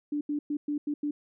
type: tone bursts at uneven times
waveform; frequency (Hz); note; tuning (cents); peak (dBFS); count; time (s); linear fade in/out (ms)
sine; 293.7; D4; 0; -27; 6; 0.12-0.21 / 0.29-0.39 / 0.5-0.57 / 0.68-0.78 / 0.87-0.94 / 1.03-1.11; 5
effects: none